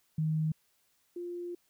sine tone pair in turn, 156.7 / 350 Hz, D#3 / F4, +13 / +4 cents, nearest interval octave + major second, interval 1391 cents, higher second, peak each -27 / -36 dBFS, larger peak first, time 0.18-0.52 / 1.16-1.55 s, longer second, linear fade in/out 5 ms, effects white hiss -72 dBFS RMS until 1.69 s

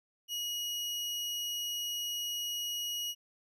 30% pulse tone, 2900 Hz, F#7, 35 cents flat, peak -31 dBFS, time 0.28-3.15 s, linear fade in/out 50 ms, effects none

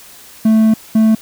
triangle tone pair in turn, 220 / 220 Hz, A3 / A3, 0 / 0 cents, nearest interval unison, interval 0 cents, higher neither, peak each -5 dBFS, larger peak neither, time 0.45-0.74 / 0.95-1.15 s, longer first, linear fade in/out 5 ms, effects white hiss -39 dBFS RMS until 1.21 s

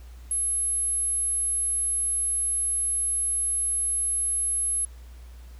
sine tone, 10800 Hz, E9, 41 cents sharp, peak -23 dBFS, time 0.31-4.85 s, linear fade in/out 2 ms, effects added 60 Hz sine -41 dBFS peak until 5.59 s + pink hiss -57 dBFS RMS until 5.59 s

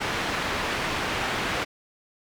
white low-pass noise, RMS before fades -28 dBFS, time 0-1.65 s, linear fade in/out 20 ms, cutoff 2300 Hz, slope 12 dB/octave, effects none

